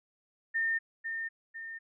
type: tone with echo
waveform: sine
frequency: 1816 Hz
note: A#6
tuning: 46 cents flat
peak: -27 dBFS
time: 0.54-0.79 s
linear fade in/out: 20 ms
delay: 500 ms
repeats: 2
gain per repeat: -6 dB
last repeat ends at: 1.79 s
effects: none